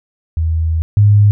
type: tone pair in turn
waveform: sine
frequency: 80.8 / 103.37 Hz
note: E2 / G#2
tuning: -34 / -8 cents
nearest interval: major third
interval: 426 cents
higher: second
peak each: -12 / -5 dBFS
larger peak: second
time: 0.37-0.82 / 0.97-1.31 s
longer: first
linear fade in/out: 0 ms
effects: none